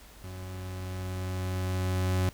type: tone with level ramp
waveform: 40% pulse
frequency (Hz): 92.5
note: F#2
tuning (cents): 0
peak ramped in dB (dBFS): -38 to -23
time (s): 0.24-2.29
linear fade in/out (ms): 0
effects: added 50 Hz sine -53 dBFS peak until 2.33 s + pink hiss -53 dBFS RMS until 2.33 s